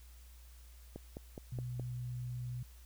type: click train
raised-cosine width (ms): 2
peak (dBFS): -30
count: 5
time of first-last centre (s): 0.96-1.797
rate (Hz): 4.78
type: tone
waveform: sine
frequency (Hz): 123.47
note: B2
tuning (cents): 0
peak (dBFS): -38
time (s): 1.52-2.63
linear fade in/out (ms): 5
effects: added 60 Hz sine -53 dBFS peak until 2.85 s + white hiss -64 dBFS RMS until 2.85 s